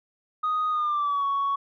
sine tone with pitch glide, 1244.5 to 1115.1 Hz, D#6 to C#6, 0 to +10 cents, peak -21 dBFS, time 0.43-1.56 s, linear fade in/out 10 ms, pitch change -190 cents, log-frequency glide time 0.7-1.25 s, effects tanh soft clip ceiling -20 dBFS

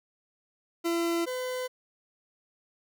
40% pulse tone pair in turn, 338 / 506.4 Hz, E4 / B4, +43 / +43 cents, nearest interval perfect fifth, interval 700 cents, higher second, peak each -25 / -30 dBFS, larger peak first, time 0.84-1.26 / 1.26-1.68 s, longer neither, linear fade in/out 20 ms, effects none

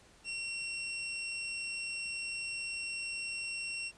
sawtooth tone, 2731 Hz, F7, 39 cents flat, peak -33 dBFS, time 0.24-3.92 s, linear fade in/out 50 ms, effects pink hiss -61 dBFS RMS until 3.97 s + resampled to 22050 Hz

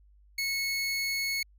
25% pulse tone, 2195 Hz, C#7, 18 cents flat, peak -25 dBFS, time 0.38-1.43 s, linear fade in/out 5 ms, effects added 50 Hz sine -56 dBFS peak until 1.58 s

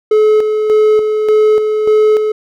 triangle tone with tremolo, 429 Hz, A4, 44 cents flat, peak -4 dBFS, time 0.11-2.32 s, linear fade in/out 5 ms, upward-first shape square, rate 1.7 Hz, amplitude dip 45%, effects none

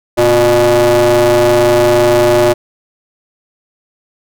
45% pulse ring-modulated tone, 123.47 Hz, B2, in tune, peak -4 dBFS, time 0.17-2.54 s, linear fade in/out 20 ms, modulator 481 Hz, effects none

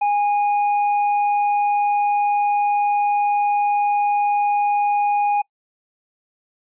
sine tone with hard clipping, 822 Hz, G#5, 18 cents flat, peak -17 dBFS, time 0.01-5.42 s, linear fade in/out 10 ms, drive 4 dB, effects noise-tail reverb RT60 0.1 s tail -25 dB re dry + resampled to 8000 Hz

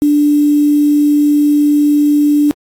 sine tone with quantisation, 293.7 Hz, D4, in tune, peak -7 dBFS, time 0.02-2.51 s, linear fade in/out 0 ms, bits 5, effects AAC 64 kbps

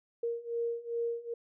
sine beating tone pair, 466.2 / 468.7 Hz, A#4 / A#4, 0 / +9 cents, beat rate 2.5 Hz, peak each -36 / -34 dBFS, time 0.23-1.34 s, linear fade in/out 5 ms, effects none

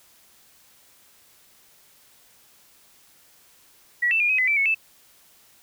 sine tone with pitch steps, 1933 / 2657 / 2423 / 2535 / 2021 / 2327 / 2203 / 2633 Hz, B6 / E7 / D#7 / D#7 / B6 / D7 / C#7 / E7, -38 / +13 / -47 / +32 / +39 / -17 / -11 / -3 cents, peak -18 dBFS, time 4.02-4.748 s, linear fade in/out 10 ms, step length 91 ms, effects white hiss -56 dBFS RMS until 5.62 s

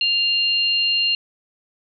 sine tone pair together, 2794 / 4213 Hz, F7 / C8, 0 / +11 cents, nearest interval perfect fifth, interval 711 cents, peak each -18 / -21 dBFS, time 0.01-1.15 s, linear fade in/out 2 ms, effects none

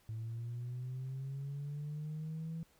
sine linear sweep, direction up, 110 to 164.8 Hz, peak -37 dBFS, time 0.09-2.63 s, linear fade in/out 0 ms, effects tanh soft clip ceiling -36 dBFS + pink hiss -69 dBFS RMS until 2.79 s

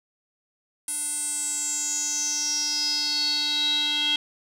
square tone with band-pass filter sweep, 295.6 Hz, D4, 11 cents sharp, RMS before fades -26 dBFS, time 0.88-4.16 s, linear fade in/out 2 ms, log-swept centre 9700 to 3300 Hz, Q 9.2, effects none

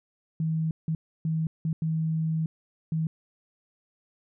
sine tone bursts at uneven times, 160 Hz, D#3, 49 cents sharp, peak -24 dBFS, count 6, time 0.4-0.71 / 0.88-0.95 / 1.25-1.47 / 1.65-1.73 / 1.82-2.46 / 2.92-3.07 s, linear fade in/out 2 ms, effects none

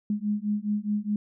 sine beating tone pair, 206.1 / 210.9 Hz, G#3 / G#3, -13 / +27 cents, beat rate 4.8 Hz, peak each -28 dBFS, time 0.1-1.16 s, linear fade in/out 2 ms, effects none

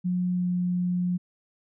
sine tone with pitch glide, 180 to 178.76 Hz, F#3 to F3, -47 to +41 cents, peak -23 dBFS, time 0.04-1.18 s, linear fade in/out 20 ms, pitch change -12 cents, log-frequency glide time 0.34-0.46 s, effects none

